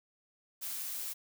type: noise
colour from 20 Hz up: blue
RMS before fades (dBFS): -39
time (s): 0.61-1.14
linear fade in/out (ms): 20
effects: none